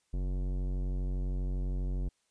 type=tone with tanh clipping; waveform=sine; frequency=46.25 Hz; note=F#1; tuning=in tune; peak=-32 dBFS; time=0.13-2.09 s; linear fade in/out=10 ms; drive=17 dB; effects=white hiss -75 dBFS RMS until 2.3 s + resampled to 22050 Hz